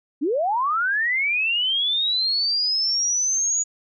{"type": "linear sweep", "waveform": "sine", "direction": "up", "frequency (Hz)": [254.2, 6840], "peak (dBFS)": -19, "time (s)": [0.21, 3.64], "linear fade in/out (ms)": 20, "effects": []}